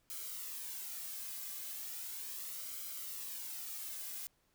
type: noise with flanger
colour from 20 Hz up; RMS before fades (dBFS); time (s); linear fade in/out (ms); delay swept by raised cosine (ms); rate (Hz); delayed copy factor
blue; -44; 0.1-4.27; 0; 1.1 to 2.2; 0.37; -0.55
effects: pink hiss -75 dBFS RMS until 4.54 s